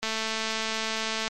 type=click train; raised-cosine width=0.2 ms; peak=-12 dBFS; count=277; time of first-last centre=0.03-1.279 s; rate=221 Hz; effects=MP3 64 kbps